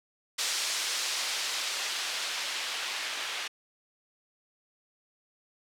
blue noise with low-pass filter sweep, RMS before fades -33 dBFS, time 0.38-3.48 s, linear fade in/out 10 ms, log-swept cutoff 5300 to 2900 Hz, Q 0.84, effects high-pass 400 Hz 12 dB/octave

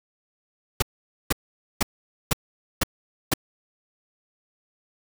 pink noise bursts, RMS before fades -20 dBFS, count 6, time 0.8-3.338 s, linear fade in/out 5 ms, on 23 ms, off 480 ms, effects none

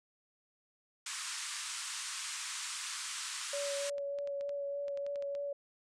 white band-pass noise, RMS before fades -41 dBFS, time 1.06-3.9 s, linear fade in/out 5 ms, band 1000 to 9200 Hz, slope 48 dB/octave
sine tone with vibrato, 566 Hz, C#5, 36 cents sharp, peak -35 dBFS, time 3.53-5.53 s, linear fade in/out 5 ms, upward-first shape sine, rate 3.3 Hz, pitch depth 13 cents each way
clicks, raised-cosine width 0.2 ms, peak -35 dBFS, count 11, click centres 3.982 / 4.187 / 4.274 / 4.41 / 4.493 / 4.882 / 4.974 / 5.065 / 5.158 / 5.224 / 5.351 s
effects none

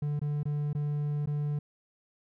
triangle tone with dropouts, 147.1 Hz, D3, 3 cents sharp, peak -26 dBFS, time 0.02-1.59 s, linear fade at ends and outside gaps 5 ms, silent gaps 0.194-0.215 / 0.432-0.454 / 0.731-0.749 / 1.259-1.271 s, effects none

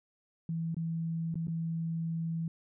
sine tone with dropouts, 164.5 Hz, E3, 3 cents flat, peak -31 dBFS, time 0.49-2.48 s, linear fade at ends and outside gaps 2 ms, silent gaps 0.745-0.767 / 1.343-1.355 / 1.471-1.481 s, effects none

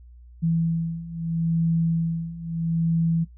sine beating tone pair, 164.81 / 165.58 Hz, E3 / E3, 0 / +8 cents, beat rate 0.77 Hz, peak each -26 / -23 dBFS, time 0.42-3.25 s, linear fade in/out 20 ms, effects noise-tail reverb RT60 0.1 s tail -18 dB re dry + added 60 Hz sine -44 dBFS peak until 3.37 s

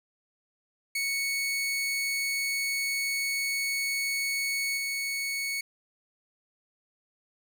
sawtooth tone with level steps, 2217 Hz, C#7, in tune, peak -24 / -26 dBFS, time 0.95-5.61 s, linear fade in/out 5 ms, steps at 4.77 s, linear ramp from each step 5 ms, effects none

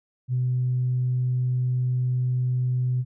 sine tone, 125.9 Hz, B2, 34 cents sharp, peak -20 dBFS, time 0.28-3.05 s, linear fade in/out 50 ms, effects tanh soft clip ceiling -16 dBFS

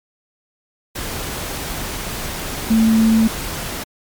sine tone in noise, 222.9 Hz, A3, 23 cents sharp, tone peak -10 dBFS, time 2.7-3.28 s, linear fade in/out 10 ms, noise pink, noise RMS -26 dBFS, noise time 0.95-3.84 s, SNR +13 dB, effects MP3 96 kbps

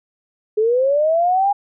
sine linear sweep, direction up, 418.5 to 819 Hz, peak -13 dBFS, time 0.57-1.53 s, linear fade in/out 10 ms, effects none

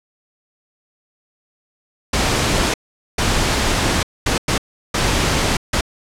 pink noise bursts at uneven times, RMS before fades -17 dBFS, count 6, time 2.13-2.74 / 3.18-4.03 / 4.26-4.38 / 4.48-4.58 / 4.94-5.57 / 5.73-5.81 s, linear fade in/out 5 ms, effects low-pass 8000 Hz 12 dB/octave

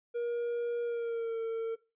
triangle tone with pitch glide, 474.6 to 453.2 Hz, A#4 to A#4, +31 to -49 cents, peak -29 dBFS, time 0.14-1.76 s, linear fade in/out 20 ms, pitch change -80 cents, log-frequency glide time 0.83-1.39 s, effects noise-tail reverb RT60 0.3 s tail -19 dB re dry + resampled to 8000 Hz

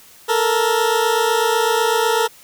20% pulse tone pair together, 440.8 / 468.8 Hz, A4 / A#4, +3 / +10 cents, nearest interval minor second, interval 107 cents, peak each -13 dBFS, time 0.28-2.28 s, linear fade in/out 20 ms, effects white hiss -46 dBFS RMS until 2.43 s

